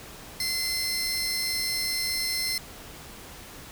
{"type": "tone cluster", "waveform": "sawtooth", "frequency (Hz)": [2063, 4231, 5300], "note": ["C7", "C8", "E8"], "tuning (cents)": [-25, 19, 9], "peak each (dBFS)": -28, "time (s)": [0.4, 2.58], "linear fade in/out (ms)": 2, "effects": ["pink hiss -44 dBFS RMS until 3.71 s"]}